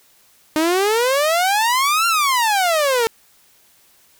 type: exponential two-way sweep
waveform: sawtooth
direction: up then down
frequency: 303.5 to 1396.9 to 443.6 Hz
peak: -11 dBFS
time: 0.56-3.07 s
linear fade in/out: 0 ms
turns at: 2.07 s
effects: white hiss -54 dBFS RMS until 4.19 s